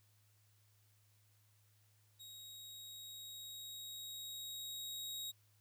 sawtooth tone with level ramp, 3791 Hz, A#7, 28 cents sharp, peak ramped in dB -49 to -39 dBFS, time 2.19-5.32 s, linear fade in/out 20 ms, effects added 104 Hz sine -70 dBFS peak until 5.6 s + white hiss -75 dBFS RMS until 5.6 s

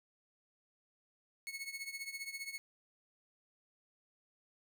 sawtooth tone with tremolo, 2196 Hz, C#7, 17 cents flat, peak -35 dBFS, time 1.47-2.58 s, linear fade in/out 0 ms, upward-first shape triangle, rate 15 Hz, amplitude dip 85%, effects none

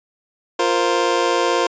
25% pulse chord, F suspended fourth, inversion none, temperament just, 349.2 / 465.6 / 523.8 Hz, F4 / Bb4 / C5, 0 / -2 / +2 cents, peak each -17 dBFS, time 0.59-1.67 s, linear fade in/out 5 ms, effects resampled to 16000 Hz

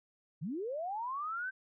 sine linear sweep, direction up, 129.4 to 1568 Hz, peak -35 dBFS, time 0.41-1.51 s, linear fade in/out 20 ms, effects none

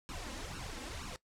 pink noise with flanger, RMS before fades -43 dBFS, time 0.09-1.16 s, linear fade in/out 0 ms, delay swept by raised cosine 0.72 to 3.82 ms, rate 2.1 Hz, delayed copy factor +0.85, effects noise-tail reverb RT60 0.1 s tail -18 dB re dry + low-pass 8000 Hz 12 dB/octave

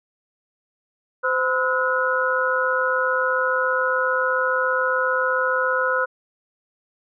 sine tone cluster, 516 / 1014 / 1296 / 1451 Hz, C5 / B5 / E6 / F#6, -24 / +45 / -30 / -34 cents, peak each -23 / -27 / -25 / -22 dBFS, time 1.23-6.06 s, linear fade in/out 20 ms, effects none

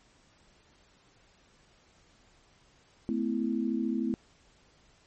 sine chord, A suspended second, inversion none, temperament equal with one note detuned, 220 / 253.4 / 329.6 Hz, A3 / B3 / E4, 0 / +45 / 0 cents, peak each -31 / -31 / -33 dBFS, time 3.09-4.14 s, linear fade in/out 0 ms, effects pink hiss -63 dBFS RMS until 5.06 s + MP3 32 kbps

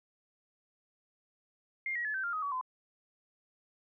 sine tone with pitch steps, 2116 / 1907 / 1718.7 / 1549 / 1396 / 1258.2 / 1133.9 / 1022 Hz, C7 / A#6 / A6 / G6 / F6 / D#6 / C#6 / C6, +19 / +39 / -41 / -21 / -1 / +19 / +39 / -41 cents, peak -32 dBFS, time 1.86-2.612 s, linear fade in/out 2 ms, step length 94 ms, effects none

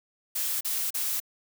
blue noise bursts, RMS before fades -29 dBFS, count 3, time 0.35-1.202 s, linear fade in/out 10 ms, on 260 ms, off 36 ms, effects none

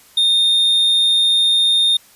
triangle tone, 3657 Hz, A#7, 34 cents flat, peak -10 dBFS, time 0.17-1.97 s, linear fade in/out 5 ms, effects white hiss -48 dBFS RMS until 2.15 s + resampled to 32000 Hz

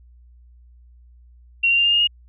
sine tone with pitch steps, 2746 / 2768 / 2791 / 2813 / 2836 / 2859 Hz, F7 / F7 / F7 / F7 / F7 / F7, -30 / -16 / -2 / +12 / +26 / +40 cents, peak -14 dBFS, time 1.63-2.074 s, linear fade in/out 10 ms, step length 74 ms, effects added 60 Hz sine -46 dBFS peak until 2.28 s

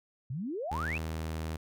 sine exponential sweep, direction up, 116.54 to 2745 Hz, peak -33 dBFS, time 0.3-0.98 s, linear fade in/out 5 ms
sawtooth tone, 79.8 Hz, D#2, 44 cents sharp, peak -30 dBFS, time 0.71-1.57 s, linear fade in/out 10 ms
effects none

